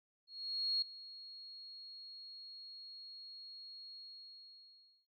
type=tone with ADSR envelope; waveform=sine; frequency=4300 Hz; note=C8; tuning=47 cents sharp; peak=-31 dBFS; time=0.27-5.07 s; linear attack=550 ms; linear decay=4 ms; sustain=-18 dB; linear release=1100 ms; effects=none